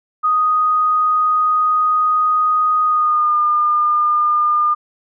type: tone with pitch glide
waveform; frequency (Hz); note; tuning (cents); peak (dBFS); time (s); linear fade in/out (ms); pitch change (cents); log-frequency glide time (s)
sine; 1244.5 to 1208.4; D#6 to D6; 0 to +49; -12; 0.23-4.75; 20; -51; 2.84-3.37
effects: none